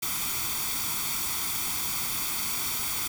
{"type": "noise with comb filter", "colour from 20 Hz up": "white", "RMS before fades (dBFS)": -30, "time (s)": [0.02, 3.08], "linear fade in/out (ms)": 10, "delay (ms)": 0.87, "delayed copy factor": 0.7, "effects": []}